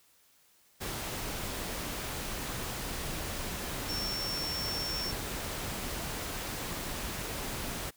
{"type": "tone in noise", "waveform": "sine", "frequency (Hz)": 5440, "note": "F8", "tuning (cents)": -46, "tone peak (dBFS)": -34, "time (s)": [3.88, 5.12], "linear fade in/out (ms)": 20, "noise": "pink", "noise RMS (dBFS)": -37, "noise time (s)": [0.8, 7.91], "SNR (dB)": 0, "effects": ["white hiss -65 dBFS RMS until 7.96 s"]}